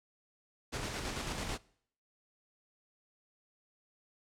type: noise with tremolo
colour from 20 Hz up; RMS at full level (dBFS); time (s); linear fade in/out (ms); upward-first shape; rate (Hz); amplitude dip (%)
pink; -37; 0.72-1.58; 20; square; 9.1; 30
effects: noise-tail reverb RT60 0.6 s tail -22 dB re dry + low-pass 8000 Hz 12 dB/octave